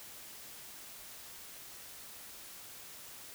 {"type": "silence", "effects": ["white hiss -50 dBFS RMS until 3.34 s"]}